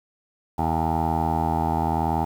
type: tone with low-pass filter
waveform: 15% pulse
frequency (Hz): 80.7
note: E2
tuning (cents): -36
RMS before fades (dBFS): -23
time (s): 0.58-2.25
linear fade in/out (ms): 10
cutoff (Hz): 850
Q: 6.3
effects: 8-bit